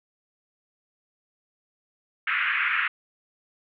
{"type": "band-pass noise", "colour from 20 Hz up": "pink", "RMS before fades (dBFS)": -25, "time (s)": [2.27, 2.88], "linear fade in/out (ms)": 5, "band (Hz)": [1300, 2600], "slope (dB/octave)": 48, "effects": []}